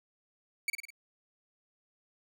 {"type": "tone with echo", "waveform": "40% pulse", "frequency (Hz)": 2271, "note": "C#7", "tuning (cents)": 41, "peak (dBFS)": -27, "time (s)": [0.68, 0.7], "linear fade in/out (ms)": 2, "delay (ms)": 51, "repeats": 4, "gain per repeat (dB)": -5, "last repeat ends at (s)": 0.904, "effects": []}